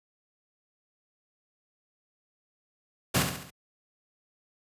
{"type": "noise with echo", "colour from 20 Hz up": "pink", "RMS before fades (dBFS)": -24, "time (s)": [3.14, 3.23], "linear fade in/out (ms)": 10, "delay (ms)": 69, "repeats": 4, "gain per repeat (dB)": -6, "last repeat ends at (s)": 3.506, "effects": ["high-pass 80 Hz 12 dB/octave", "resampled to 32000 Hz"]}